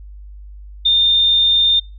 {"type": "tone", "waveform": "sine", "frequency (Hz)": 3622, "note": "A7", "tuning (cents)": 49, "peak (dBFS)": -10, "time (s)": [0.85, 1.8], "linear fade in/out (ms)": 10, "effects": ["noise-tail reverb RT60 0.3 s tail -25 dB re dry", "added 50 Hz sine -33 dBFS peak until 1.98 s"]}